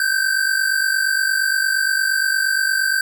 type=tone pair together; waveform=square; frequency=1533.4 / 1582 Hz; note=G6 / G6; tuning=-39 / +15 cents; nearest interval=minor second; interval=54 cents; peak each=-20 dBFS; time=0-3.01 s; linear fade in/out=2 ms; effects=none